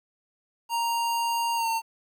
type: tone with pitch glide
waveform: square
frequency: 932.3 to 908.9 Hz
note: A#5 to A#5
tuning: 0 to -44 cents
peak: -25 dBFS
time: 0.69-1.82 s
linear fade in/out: 50 ms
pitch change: -44 cents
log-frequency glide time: 1.55-1.68 s
effects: 10-bit